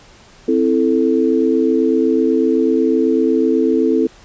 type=chord; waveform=sine; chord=A minor; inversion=first; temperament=equal; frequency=261.6 / 329.6 / 440 Hz; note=C4 / E4 / A4; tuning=0 / 0 / 0 cents; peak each=-16 dBFS; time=0.48-4.07 s; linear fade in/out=5 ms; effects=pink hiss -45 dBFS RMS until 4.24 s + resampled to 16000 Hz